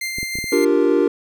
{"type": "tone with tremolo", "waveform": "sawtooth", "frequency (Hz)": 2093, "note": "C7", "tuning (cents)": 0, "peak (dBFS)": -19, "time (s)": [0.01, 0.65], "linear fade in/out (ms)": 5, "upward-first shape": "sine", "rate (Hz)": 6.3, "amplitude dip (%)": 30}
{"type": "clicks", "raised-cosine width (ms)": 3, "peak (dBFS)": -18, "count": 5, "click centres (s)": [0.185, 0.23, 0.355, 0.387, 0.442]}
{"type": "chord", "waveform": "triangle", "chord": "G minor seventh", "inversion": "second", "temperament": "equal", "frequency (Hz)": [293.7, 349.2, 392, 466.2], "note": ["D4", "F4", "G4", "Bb4"], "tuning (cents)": [0, 0, 0, 0], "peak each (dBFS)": -17, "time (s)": [0.52, 1.08], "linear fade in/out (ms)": 5}
{"effects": []}